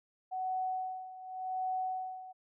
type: tone with tremolo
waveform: sine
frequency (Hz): 747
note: F#5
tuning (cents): +16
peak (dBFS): -31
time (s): 0.31-2.33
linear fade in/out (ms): 20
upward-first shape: sine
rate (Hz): 0.88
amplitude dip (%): 80
effects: none